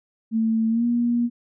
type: tone with pitch glide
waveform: sine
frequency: 223.6 to 238.3 Hz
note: A3 to A#3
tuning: +28 to +38 cents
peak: -18 dBFS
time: 0.31-1.3 s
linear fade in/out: 50 ms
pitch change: +110 cents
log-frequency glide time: 0.69-0.85 s
effects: none